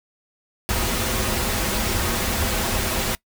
pink noise with comb filter, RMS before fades -23 dBFS, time 0.69-3.15 s, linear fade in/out 0 ms, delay 6.8 ms, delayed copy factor -0.55, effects noise-tail reverb RT60 0.1 s tail -22 dB re dry

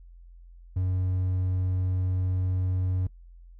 triangle tone, 92.3 Hz, F#2, 4 cents flat, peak -22 dBFS, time 0.76-3.07 s, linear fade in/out 5 ms, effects noise-tail reverb RT60 0.1 s tail -21 dB re dry + added 43 Hz sine -46 dBFS peak until 3.59 s

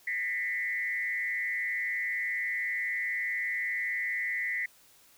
sine tone with frequency modulation, 1995 Hz, B6, 17 cents sharp, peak -29 dBFS, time 0.07-4.66 s, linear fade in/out 5 ms, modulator 166 Hz, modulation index 0.8, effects white hiss -60 dBFS RMS until 5.17 s

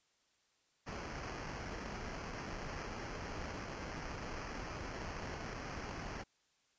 pink noise with sample-and-hold, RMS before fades -44 dBFS, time 0.86-6.24 s, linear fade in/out 20 ms, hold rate 3675 Hz, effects white hiss -75 dBFS RMS until 6.78 s + resampled to 16000 Hz

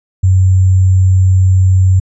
sine tone with sample-and-hold, 93.4 Hz, F#2, 17 cents sharp, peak -5 dBFS, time 0.23-2 s, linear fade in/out 10 ms, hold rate 7350 Hz, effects resampled to 24000 Hz

